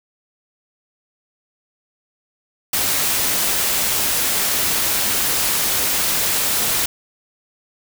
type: noise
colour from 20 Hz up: white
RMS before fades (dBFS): -19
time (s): 2.73-6.86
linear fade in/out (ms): 5
effects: none